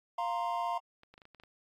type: chord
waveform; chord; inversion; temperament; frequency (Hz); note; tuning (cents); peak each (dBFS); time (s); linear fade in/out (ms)
triangle; F suspended fourth; none; just; 698.5 / 931.3 / 1047.7; F5 / Bb5 / C6; 0 / -2 / +2; -33 / -33 / -35; 0.18-0.78; 5
type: clicks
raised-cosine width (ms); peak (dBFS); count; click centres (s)
0.3; -39; 8; 1.034 / 1.14 / 1.179 / 1.218 / 1.254 / 1.347 / 1.399 / 1.436
effects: AAC 48 kbps